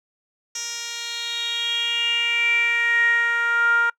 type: tone with band-pass filter sweep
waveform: 10% pulse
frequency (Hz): 469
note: A#4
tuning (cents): +11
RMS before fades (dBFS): -22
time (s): 0.55-3.9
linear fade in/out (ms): 5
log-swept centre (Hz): 5500 to 1300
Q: 7.1
effects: noise-tail reverb RT60 0.1 s tail -24 dB re dry